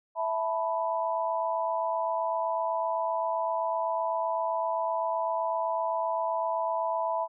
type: chord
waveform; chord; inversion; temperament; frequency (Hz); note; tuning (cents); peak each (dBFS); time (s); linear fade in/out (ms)
sine; E suspended fourth; none; equal; 659.3 / 880 / 987.8; E5 / A5 / B5; 0 / 0 / 0; -30 / -33 / -30; 0.15-7.28; 50
effects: none